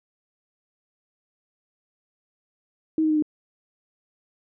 sine tone with pitch steps, 316.6 / 312.1 / 307.6 / 303.2 Hz, D#4 / D#4 / D#4 / D#4, +30 / +5 / -20 / -45 cents, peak -18 dBFS, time 2.98-3.224 s, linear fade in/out 2 ms, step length 61 ms, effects none

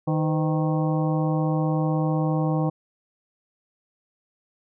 harmonic tone with a mistuned harmonic, 155.7 Hz, D#3, 2 cents sharp, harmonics 1 / 2 / 3 / 4 / 5 / 6 / 7, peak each -22 / -27 / -30 / -35 / -32 / -38 / -37 dBFS, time 0.07-2.7 s, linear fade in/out 10 ms, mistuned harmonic 3, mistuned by +140 cents, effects none

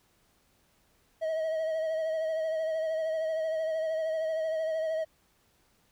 triangle tone with vibrato, 638 Hz, D#5, 43 cents sharp, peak -26 dBFS, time 1.21-5.05 s, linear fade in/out 20 ms, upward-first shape sine, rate 13 Hz, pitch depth 33 cents each way, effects pink hiss -68 dBFS RMS until 5.91 s

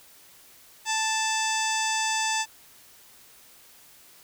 harmonic tone with a mistuned harmonic, 880 Hz, A5, in tune, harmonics 1 / 2 / 3 / 4 / 5 / 6 / 7 / 8 / 9, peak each -28 / -32 / -32 / -34 / -36 / -38 / -33 / -37 / -35 dBFS, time 0.85-2.46 s, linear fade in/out 50 ms, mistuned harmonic 5, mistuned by +120 cents, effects white hiss -53 dBFS RMS until 4.23 s

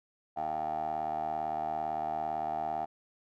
15% pulse tone with band-pass filter, 77.78 Hz, D#2, in tune, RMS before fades -34 dBFS, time 0.36-2.86 s, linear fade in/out 20 ms, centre 740 Hz, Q 9.7, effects none

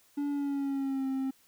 triangle tone with pitch glide, 287 to 266.2 Hz, D4 to C4, -40 to +30 cents, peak -27 dBFS, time 0.17-1.31 s, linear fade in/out 10 ms, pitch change -130 cents, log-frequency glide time 0.29-1.07 s, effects white hiss -64 dBFS RMS until 1.47 s

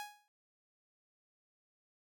sawtooth tone with exponential decay, 831 Hz, G#5, 1 cent sharp, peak -36 dBFS, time 0-0.28 s, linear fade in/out 0 ms, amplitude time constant 60 ms, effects none

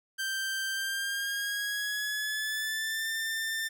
sawtooth tone with pitch glide, 1568 to 1790.8 Hz, G6 to A6, 0 to +30 cents, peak -27 dBFS, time 0.18-3.69 s, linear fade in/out 20 ms, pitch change +230 cents, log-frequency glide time 0.71-3.09 s, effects none

